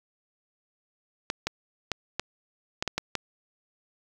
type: clicks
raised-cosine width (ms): 0.2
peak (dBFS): -10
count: 8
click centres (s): 1.301 / 1.47 / 1.917 / 2.196 / 2.825 / 2.877 / 2.98 / 3.153
effects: 7-bit